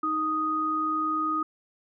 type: tone pair together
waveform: sine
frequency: 311.6 / 1244.5 Hz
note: D#4 / D#6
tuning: +3 / 0 cents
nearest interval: 2 octaves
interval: 2397 cents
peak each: -31 / -25 dBFS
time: 0.03-1.43 s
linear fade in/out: 5 ms
effects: none